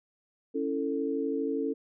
sine chord, A major, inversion first, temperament equal with one note detuned, 277.2 / 329.6 / 444.6 Hz, C#4 / E4 / A4, 0 / 0 / +18 cents, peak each -31 / -35 / -31 dBFS, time 0.54-1.74 s, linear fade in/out 20 ms, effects none

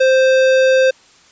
sine tone with tanh clipping, 523.3 Hz, C5, in tune, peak -11 dBFS, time 0-0.91 s, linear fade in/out 10 ms, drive 18 dB, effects white hiss -48 dBFS RMS until 1.31 s + resampled to 16000 Hz

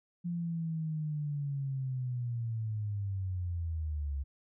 sine linear sweep, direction down, 174.61 to 67.7 Hz, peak -32 dBFS, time 0.24-4.24 s, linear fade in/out 20 ms, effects none

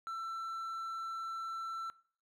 triangle tone, 1338 Hz, E6, 25 cents sharp, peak -36 dBFS, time 0.07-1.9 s, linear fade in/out 0 ms, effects noise-tail reverb RT60 0.5 s tail -20 dB re dry

